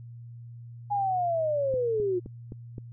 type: linear sweep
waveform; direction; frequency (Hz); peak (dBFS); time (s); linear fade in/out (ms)
sine; down; 831 to 347.6; -24; 0.9-2.2; 20
type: click train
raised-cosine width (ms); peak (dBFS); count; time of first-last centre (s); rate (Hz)
3; -26; 5; 1.74-2.782; 3.84
effects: added 118 Hz sine -41 dBFS peak until 2.92 s